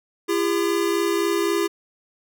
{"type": "tone pair together", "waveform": "square", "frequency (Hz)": [339, 402.8], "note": ["E4", "G4"], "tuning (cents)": [49, 47], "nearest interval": "minor third", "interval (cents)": 298, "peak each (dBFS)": [-23, -23], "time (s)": [0.28, 1.68], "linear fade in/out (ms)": 20, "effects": []}